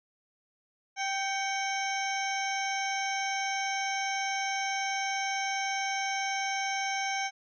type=harmonic tone with a mistuned harmonic; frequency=782 Hz; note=G5; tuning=4 cents flat; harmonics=1 / 2 / 3 / 4 / 5 / 7 / 8; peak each=-32 / -37 / -35 / -42 / -46 / -41 / -40 dBFS; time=0.96-7.31 s; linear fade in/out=50 ms; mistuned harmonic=3; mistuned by=-78 cents; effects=none